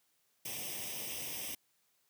white noise with comb filter, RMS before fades -41 dBFS, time 0.45-1.55 s, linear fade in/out 5 ms, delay 0.35 ms, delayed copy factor +0.8, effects white hiss -75 dBFS RMS until 2.09 s + high-pass 80 Hz 12 dB/octave

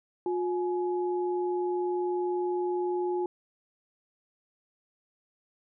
sine tone pair together, 357.9 / 844 Hz, F4 / G#5, +42 / +28 cents, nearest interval octave + minor third, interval 1486 cents, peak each -27 / -35 dBFS, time 0.26-3.26 s, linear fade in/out 2 ms, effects none

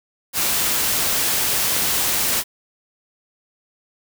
white noise, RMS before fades -20 dBFS, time 0.33-2.44 s, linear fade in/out 50 ms, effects none

